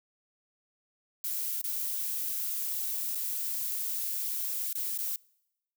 violet noise with dropouts, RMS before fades -33 dBFS, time 1.24-5.16 s, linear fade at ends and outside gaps 2 ms, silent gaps 1.616-1.64 / 3.149-3.154 / 4.729-4.752 / 4.977-4.987 s, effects noise-tail reverb RT60 0.9 s tail -26 dB re dry

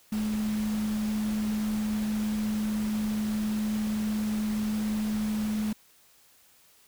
sine tone in noise, 213.7 Hz, G#3, 50 cents sharp, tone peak -26 dBFS, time 0.12-5.73 s, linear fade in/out 5 ms, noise pink, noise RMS -41 dBFS, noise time 0.12-5.73 s, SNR +12 dB, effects white hiss -60 dBFS RMS until 6.87 s

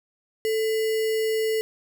sine tone with sample-and-hold, 440 Hz, A4, in tune, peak -21 dBFS, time 0.45-1.61 s, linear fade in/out 0 ms, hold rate 2450 Hz, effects none

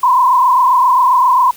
sine tone with frequency modulation, 1012 Hz, B5, 42 cents sharp, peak -7 dBFS, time 0.03-1.51 s, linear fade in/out 5 ms, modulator 27.5 Hz, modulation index 1.9, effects white hiss -39 dBFS RMS until 1.56 s

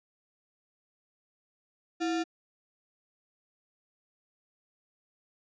sine tone with sample-and-hold, 329.6 Hz, E4, in tune, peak -27 dBFS, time 2-2.24 s, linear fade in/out 20 ms, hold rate 1050 Hz, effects resampled to 16000 Hz

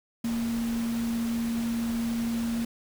sine tone in noise, 231.7 Hz, A#3, 10 cents flat, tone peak -26 dBFS, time 0.24-2.65 s, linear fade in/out 5 ms, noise pink, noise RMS -40 dBFS, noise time 0.24-2.65 s, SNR +11 dB, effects none

